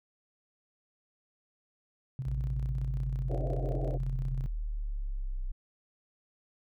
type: tone with tremolo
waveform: sine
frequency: 130.81 Hz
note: C3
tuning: in tune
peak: -31 dBFS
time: 2.19-4.46 s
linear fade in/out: 0 ms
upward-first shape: square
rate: 16 Hz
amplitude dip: 50%
type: linear sweep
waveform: sine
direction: down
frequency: 57.2 to 30.87 Hz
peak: -31 dBFS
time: 2.26-5.52 s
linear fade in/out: 10 ms
type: band-pass noise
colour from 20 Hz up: white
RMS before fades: -38 dBFS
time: 3.29-3.98 s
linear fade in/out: 20 ms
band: 270 to 710 Hz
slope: 96 dB/octave
effects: none